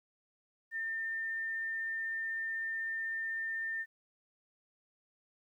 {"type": "tone", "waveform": "sine", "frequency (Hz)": 1804, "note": "A6", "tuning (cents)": 43, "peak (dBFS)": -34, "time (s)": [0.71, 3.86], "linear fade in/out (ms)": 50, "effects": ["12-bit"]}